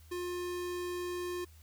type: tone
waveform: square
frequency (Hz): 355.3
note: F4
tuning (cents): +30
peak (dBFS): -36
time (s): 0.11-1.45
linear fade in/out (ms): 10
effects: added 79 Hz sine -54 dBFS peak until 1.62 s + white hiss -64 dBFS RMS until 1.62 s